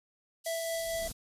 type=band-pass noise; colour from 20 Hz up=white; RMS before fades=-43 dBFS; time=0.44-1.13 s; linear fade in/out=20 ms; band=3700 to 13000 Hz; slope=24 dB/octave
type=tone with tremolo; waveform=square; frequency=661 Hz; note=E5; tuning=5 cents sharp; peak=-32 dBFS; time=0.46-1.08 s; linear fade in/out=5 ms; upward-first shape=triangle; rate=4.5 Hz; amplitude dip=30%
type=noise with exponential growth; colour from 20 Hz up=brown; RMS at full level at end=-39 dBFS; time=0.52-1.12 s; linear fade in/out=2 ms; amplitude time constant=130 ms
effects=resampled to 32000 Hz